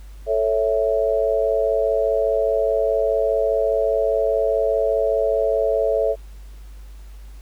sine chord, A major, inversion none, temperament equal, 440 / 554.4 / 659.3 Hz, A4 / C#5 / E5, 0 / 0 / 0 cents, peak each -21 dBFS, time 0.26-6.16 s, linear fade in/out 50 ms, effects added 50 Hz sine -36 dBFS peak until 7.41 s + pink hiss -54 dBFS RMS until 7.41 s

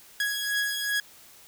sawtooth beating tone pair, 1661.2 / 1663.8 Hz, G#6 / G#6, 0 / +3 cents, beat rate 2.6 Hz, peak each -28 / -24 dBFS, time 0.2-1 s, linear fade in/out 2 ms, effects white hiss -52 dBFS RMS until 1.47 s

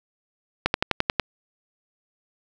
slowing click train, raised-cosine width 0.3 ms, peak -3 dBFS, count 7, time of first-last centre 0.66-1.197 s, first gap 81 ms, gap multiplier 1.04, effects none

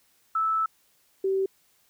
sine tone pair in turn, 1312 / 385.1 Hz, E6 / G4, -9 / -31 cents, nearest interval octave + major sixth, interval 2122 cents, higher first, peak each -22 dBFS, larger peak neither, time 0.35-0.66 / 1.24-1.46 s, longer first, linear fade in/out 5 ms, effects white hiss -65 dBFS RMS until 1.89 s

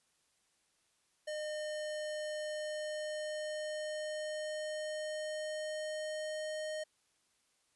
square tone with pitch glide, 609 to 618.2 Hz, D#5 to D#5, -37 to -11 cents, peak -38 dBFS, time 1.27-6.84 s, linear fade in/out 10 ms, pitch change +26 cents, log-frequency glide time 2.39-6.72 s, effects white hiss -75 dBFS RMS until 7.75 s + resampled to 24000 Hz

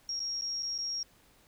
sine tone with dropouts, 5588 Hz, F8, in tune, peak -32 dBFS, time 0.09-1.03 s, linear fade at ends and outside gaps 2 ms, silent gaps 0.195-0.201 / 0.412-0.42 / 0.625-0.629 / 0.78-0.786 s, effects pink hiss -63 dBFS RMS until 1.47 s

